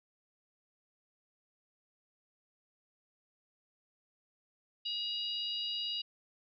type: harmonic tone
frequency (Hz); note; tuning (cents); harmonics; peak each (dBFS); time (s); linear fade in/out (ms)
958; A#5; +47; 3 / 4 / 5; -37 / -39 / -41; 4.85-6.02; 10
effects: none